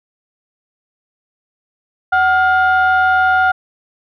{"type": "tone pair together", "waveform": "sine", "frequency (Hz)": [749, 1413.9], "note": ["F#5", "F6"], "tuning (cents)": [21, 21], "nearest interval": "major seventh", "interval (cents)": 1100, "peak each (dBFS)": -11, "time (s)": [2.12, 3.52], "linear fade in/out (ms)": 10, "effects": ["tanh soft clip ceiling -6 dBFS"]}